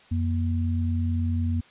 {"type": "tone pair together", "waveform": "sine", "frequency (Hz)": [88.96, 237.3], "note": ["F2", "A#3"], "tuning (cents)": [32, 31], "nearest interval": "octave + perfect fourth", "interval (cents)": 1699, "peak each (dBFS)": [-23, -29], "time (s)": [0.11, 1.61], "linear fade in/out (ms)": 10, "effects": ["white hiss -54 dBFS RMS until 1.7 s", "resampled to 8000 Hz"]}